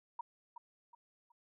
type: tone with echo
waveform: sine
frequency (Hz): 948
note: A#5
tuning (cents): +29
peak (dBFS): -37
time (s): 0.19-0.21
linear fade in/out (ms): 5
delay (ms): 370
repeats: 3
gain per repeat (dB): -9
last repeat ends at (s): 1.32
effects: none